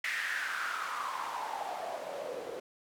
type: noise with band-pass filter sweep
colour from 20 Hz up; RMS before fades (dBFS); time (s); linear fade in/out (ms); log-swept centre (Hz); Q
white; -37; 0.04-2.6; 5; 2000 to 450; 5.9
effects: none